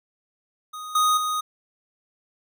square tone with level steps, 1244.5 Hz, D#6, in tune, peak -34 / -18 / -24 dBFS, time 0.73-1.41 s, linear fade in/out 10 ms, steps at 0.95 / 1.17 s, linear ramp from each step 5 ms, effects none

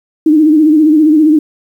sine tone with vibrato, 307.9 Hz, D#4, 18 cents flat, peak -4 dBFS, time 0.26-1.39 s, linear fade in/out 5 ms, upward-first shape sine, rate 15 Hz, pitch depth 71 cents each way, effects 7-bit

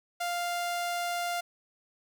sawtooth tone, 698.5 Hz, F5, in tune, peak -26 dBFS, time 0.2-1.41 s, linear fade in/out 10 ms, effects none

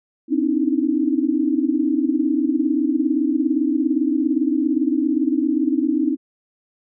sine tone cluster, 257 / 284.6 / 304.4 / 322 Hz, C4 / C#4 / D#4 / E4, -31 / +46 / -38 / -41 cents, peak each -22 dBFS, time 0.28-6.17 s, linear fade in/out 50 ms, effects none

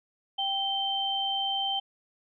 sine tone pair together, 784 / 3115 Hz, G5 / G7, 0 / -12 cents, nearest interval 2 octaves, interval 2388 cents, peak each -31 / -28 dBFS, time 0.38-1.8 s, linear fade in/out 10 ms, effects none

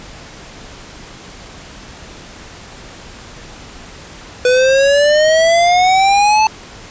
square exponential sweep, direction up, 493.9 to 880 Hz, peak -9 dBFS, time 4.45-6.47 s, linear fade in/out 2 ms, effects pink hiss -35 dBFS RMS until 6.9 s + resampled to 16000 Hz

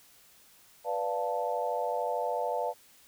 sine chord, B half-diminished seventh, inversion none, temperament equal, 493.9 / 587.3 / 698.5 / 880 Hz, B4 / D5 / F5 / A5, 0 / 0 / 0 / 0 cents, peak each -34 dBFS, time 0.84-2.74 s, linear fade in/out 50 ms, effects white hiss -59 dBFS RMS until 3.07 s

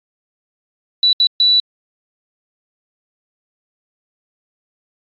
sine tone bursts at uneven times, 3951 Hz, B7, in tune, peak -9 dBFS, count 3, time 1.03-1.13 / 1.2-1.27 / 1.4-1.6 s, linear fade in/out 2 ms, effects AAC 64 kbps

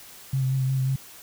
sine tone with vibrato, 132.2 Hz, C3, 18 cents sharp, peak -21 dBFS, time 0.33-0.96 s, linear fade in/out 5 ms, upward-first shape sine, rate 5.6 Hz, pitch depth 25 cents each way, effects white hiss -46 dBFS RMS until 1.22 s

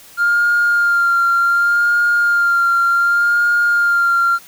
triangle tone with vibrato, 1400 Hz, F6, 4 cents sharp, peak -8 dBFS, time 0.17-4.39 s, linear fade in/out 50 ms, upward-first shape sine, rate 0.67 Hz, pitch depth 23 cents each way, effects tanh soft clip ceiling -8 dBFS + white hiss -42 dBFS RMS until 4.47 s

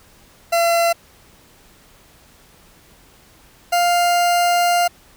40% pulse tone pair in turn, 679 / 700.1 Hz, F5 / F5, -49 / +4 cents, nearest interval minor second, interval 53 cents, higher second, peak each -13 dBFS, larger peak neither, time 0.52-0.93 / 3.72-4.88 s, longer second, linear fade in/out 10 ms, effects pink hiss -50 dBFS RMS until 5.16 s

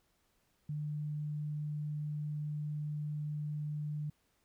sine tone, 149.6 Hz, D3, 32 cents sharp, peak -35 dBFS, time 0.69-4.1 s, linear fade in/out 5 ms, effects pink hiss -75 dBFS RMS until 4.44 s

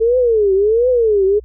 sine tone with vibrato, 440 Hz, A4, in tune, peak -10 dBFS, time 0-1.4 s, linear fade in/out 20 ms, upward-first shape triangle, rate 1.4 Hz, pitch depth 270 cents each way, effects added 60 Hz sine -35 dBFS peak until 1.44 s

